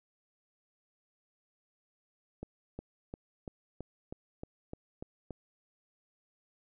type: accelerating click train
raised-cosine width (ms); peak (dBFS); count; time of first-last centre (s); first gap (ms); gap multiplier
2; -27; 10; 2.43-5.307; 360; 0.97
effects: none